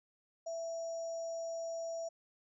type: tone with sample-and-hold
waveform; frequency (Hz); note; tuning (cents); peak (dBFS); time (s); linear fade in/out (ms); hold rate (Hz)
sine; 663; E5; +10; -37; 0.46-2.09; 10; 6300
effects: resampled to 24000 Hz